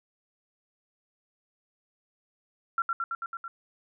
sine tone with echo, 1365 Hz, F6, 40 cents flat, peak -23 dBFS, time 2.78-2.82 s, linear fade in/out 2 ms, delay 110 ms, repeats 6, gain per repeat -2 dB, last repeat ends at 3.48 s, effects none

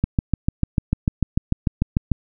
click train, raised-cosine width 5 ms, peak -5 dBFS, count 15, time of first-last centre 0.04-2.117 s, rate 6.74 Hz, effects none

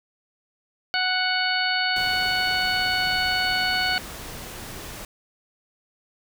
harmonic tone, 740 Hz, F#5, in tune, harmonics 1 / 2 / 3 / 4 / 5 / 6, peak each -28 / -25 / -29 / -29 / -37 / -27 dBFS, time 0.94-3.98 s, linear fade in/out 0 ms
pink noise, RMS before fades -37 dBFS, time 1.96-5.05 s, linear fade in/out 2 ms
effects none

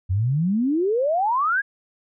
sine exponential sweep, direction up, 87.31 to 1689 Hz, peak -18 dBFS, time 0.09-1.62 s, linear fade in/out 20 ms, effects none

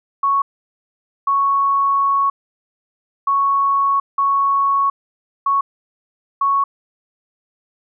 sine tone bursts at uneven times, 1108.7 Hz, C#6, in tune, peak -13 dBFS, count 6, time 0.23-0.42 / 1.27-2.3 / 3.27-4 / 4.18-4.9 / 5.46-5.61 / 6.41-6.64 s, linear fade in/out 5 ms, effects none

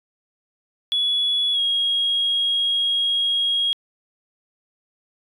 sine tone with pitch glide, 3390 to 3282 Hz, G#7 to G#7, +35 to -21 cents, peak -17 dBFS, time 0.92-3.73 s, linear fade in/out 0 ms, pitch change -56 cents, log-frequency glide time 1.53-1.59 s, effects tanh soft clip ceiling -13 dBFS

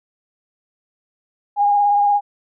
sine tone with vibrato, 817 Hz, G#5, 29 cents flat, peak -12 dBFS, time 1.56-2.21 s, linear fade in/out 50 ms, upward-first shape triangle, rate 17 Hz, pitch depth 24 cents each way, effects none

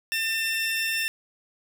30% pulse tone pair together, 1796 / 2691 Hz, A6 / E7, +35 / +35 cents, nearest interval perfect fifth, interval 700 cents, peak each -26 / -24 dBFS, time 0.12-1.08 s, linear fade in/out 0 ms, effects none

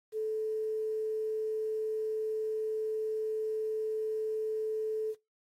sine tone with quantisation, 435.4 Hz, A4, 18 cents flat, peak -30 dBFS, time 0.12-5.15 s, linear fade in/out 50 ms, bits 10, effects noise-tail reverb RT60 0.2 s tail -19 dB re dry + AAC 48 kbps

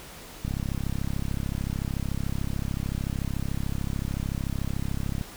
click train, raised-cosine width 5 ms, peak -17 dBFS, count 161, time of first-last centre 0.45-5.212 s, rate 33.6 Hz, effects pink hiss -44 dBFS RMS until 5.36 s

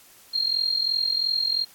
sine tone with amplitude modulation, 4215 Hz, C8, 12 cents sharp, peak -18 dBFS, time 0.33-1.65 s, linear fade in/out 20 ms, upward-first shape sine, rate 42.9 Hz, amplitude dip 75%, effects white hiss -52 dBFS RMS until 1.74 s + AAC 64 kbps

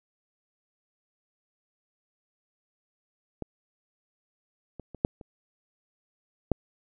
clicks, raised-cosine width 2 ms, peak -20 / -26 / -28 / -8 / -30 / -9 dBFS, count 6, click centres 3.423 / 4.797 / 4.947 / 5.049 / 5.212 / 6.517 s, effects none

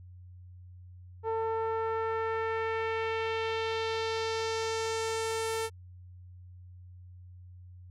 sawtooth tone with low-pass filter sweep, 447.8 Hz, A4, 30 cents sharp, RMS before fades -32 dBFS, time 1.23-5.7 s, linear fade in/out 50 ms, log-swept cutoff 900 to 11000 Hz, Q 1.6, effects added 90 Hz sine -47 dBFS peak until 7.9 s

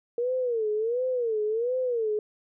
sine tone with vibrato, 466.2 Hz, A#4, in tune, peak -24 dBFS, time 0.18-2.19 s, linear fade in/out 2 ms, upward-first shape sine, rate 1.4 Hz, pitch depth 170 cents each way, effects none

